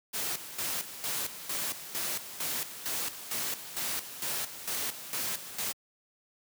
white noise with tremolo, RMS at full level -33 dBFS, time 0.13-5.73 s, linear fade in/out 20 ms, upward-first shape square, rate 2.2 Hz, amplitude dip 70%, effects high-pass 100 Hz 12 dB/octave

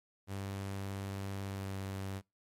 sawtooth tone with pitch glide, 98.1 to 96.86 Hz, G2 to G2, +2 to -20 cents, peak -34 dBFS, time 0.27-2.22 s, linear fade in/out 50 ms, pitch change -22 cents, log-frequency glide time 1.46-1.73 s, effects noise-tail reverb RT60 0.2 s tail -23 dB re dry + MP3 64 kbps

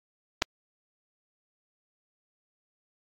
clicks, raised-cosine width 0.2 ms, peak -8 / -7 dBFS, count 2, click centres 0.42 / 0.423 s, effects AAC 64 kbps

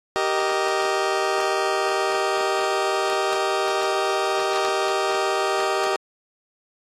20% pulse chord, Eb major, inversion first, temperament just, 388.9 / 466.7 / 622.3 Hz, G4 / Bb4 / Eb5, -14 / +2 / 0 cents, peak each -18 / -23 / -20 dBFS, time 0.16-5.96 s, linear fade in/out 0 ms, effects low-pass 7000 Hz 12 dB/octave + AAC 48 kbps

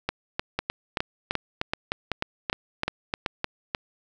two click trains, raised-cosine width 0.3 ms, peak -9 / -9 dBFS, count 13 / 8, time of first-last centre 0.09-3.749 / 0.59-3.262 s, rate 3.28 / 2.62 Hz, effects none

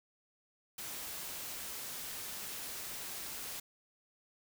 white noise, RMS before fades -43 dBFS, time 0.78-3.6 s, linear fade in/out 5 ms, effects none

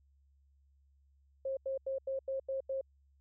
sine tone bursts, 536 Hz, C5, 42 cents sharp, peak -33 dBFS, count 7, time 1.45-2.812 s, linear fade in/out 5 ms, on 120 ms, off 87 ms, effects added 69 Hz sine -65 dBFS peak until 3.2 s

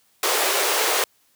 pink high-pass noise, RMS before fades -21 dBFS, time 0.23-1.04 s, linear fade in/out 2 ms, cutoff 370 Hz, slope 48 dB/octave, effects white hiss -62 dBFS RMS until 1.35 s + high-pass 60 Hz 12 dB/octave

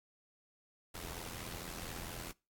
pink noise with amplitude modulation, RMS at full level -42 dBFS, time 0.94-2.32 s, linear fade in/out 10 ms, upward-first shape sine, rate 84.3 Hz, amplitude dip 70%, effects noise-tail reverb RT60 0.3 s tail -25 dB re dry + AAC 64 kbps

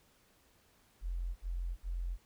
sine tone bursts, 43.65 Hz, F1, in tune, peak -34 dBFS, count 3, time 1.01-2.178 s, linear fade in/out 50 ms, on 350 ms, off 59 ms, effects pink hiss -68 dBFS RMS until 2.25 s

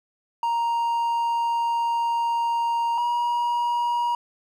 triangle tone pair in turn, 934 / 954.7 Hz, A#5 / A#5, +3 / +41 cents, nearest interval unison, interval 38 cents, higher second, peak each -19 dBFS, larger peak neither, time 0.43-2.98 / 2.98-4.15 s, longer first, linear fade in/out 2 ms, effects none

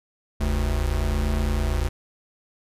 square tone pair together, 43.71 / 72.5 Hz, F1 / D2, +2 / -22 cents, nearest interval major sixth, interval 876 cents, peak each -25 / -24 dBFS, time 0.4-1.89 s, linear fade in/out 10 ms, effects resampled to 32000 Hz

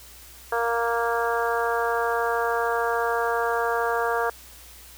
harmonic tone, 233.1 Hz, A#3, in tune, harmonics 2 / 3 / 4 / 5 / 6 / 7, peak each -26 / -28 / -29 / -30 / -31 / -31 dBFS, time 0.52-4.3 s, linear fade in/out 5 ms, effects added 60 Hz sine -50 dBFS peak until 4.97 s + white hiss -47 dBFS RMS until 4.97 s

